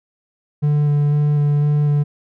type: tone with vibrato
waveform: triangle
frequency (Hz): 146.83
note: D3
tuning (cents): 0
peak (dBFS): -11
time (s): 0.62-2.04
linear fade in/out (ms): 20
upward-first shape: square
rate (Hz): 2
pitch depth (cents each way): 10
effects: none